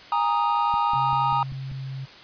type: chord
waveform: triangle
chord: Ab suspended second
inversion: none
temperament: equal with one note detuned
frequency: 821.5 / 932.3 / 1244.5 Hz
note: Ab5 / Bb5 / Eb6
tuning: -19 / 0 / 0 cents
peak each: -24 / -21 / -23 dBFS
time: 0.12-1.43 s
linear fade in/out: 2 ms
type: click train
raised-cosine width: 5 ms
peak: -26 dBFS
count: 6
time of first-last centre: 0.74-1.717 s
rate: 5.12 Hz
type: tone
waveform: sine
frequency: 133.7 Hz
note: C3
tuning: 38 cents sharp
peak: -30 dBFS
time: 0.94-2.06 s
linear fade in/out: 20 ms
effects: white hiss -45 dBFS RMS until 2.23 s + resampled to 11025 Hz